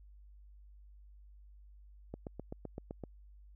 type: click train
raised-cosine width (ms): 2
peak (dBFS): -28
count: 8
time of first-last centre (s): 2.14-3.037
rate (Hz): 7.8
effects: added 50 Hz sine -54 dBFS peak until 3.55 s